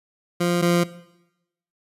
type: tone pair in turn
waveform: 20% pulse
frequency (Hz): 174.4 / 173.48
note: F3 / F3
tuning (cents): -2 / -11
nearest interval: unison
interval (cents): 9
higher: first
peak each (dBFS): -14 / -12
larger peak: second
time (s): 0.4-0.62 / 0.62-0.84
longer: neither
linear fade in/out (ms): 10
effects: noise-tail reverb RT60 0.9 s tail -18 dB re dry + resampled to 32000 Hz